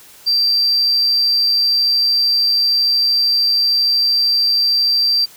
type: tone with amplitude modulation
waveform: triangle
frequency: 4699 Hz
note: D8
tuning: in tune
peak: -8 dBFS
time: 0.26-5.26 s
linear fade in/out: 20 ms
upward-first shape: sine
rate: 133 Hz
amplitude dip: 35%
effects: tanh soft clip ceiling -8 dBFS + white hiss -43 dBFS RMS until 5.36 s